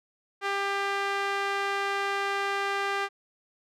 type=tone with band-pass filter; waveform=sawtooth; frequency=397.5 Hz; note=G4; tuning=24 cents sharp; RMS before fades=-29 dBFS; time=0.41-3.09 s; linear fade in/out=50 ms; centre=1600 Hz; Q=1; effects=none